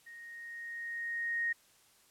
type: tone with level ramp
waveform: sine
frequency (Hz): 1864.7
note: A#6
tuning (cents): 0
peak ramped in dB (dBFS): -48 to -29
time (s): 0.06-1.53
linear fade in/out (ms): 10
effects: white hiss -65 dBFS RMS until 2.1 s + low-pass 12000 Hz 12 dB/octave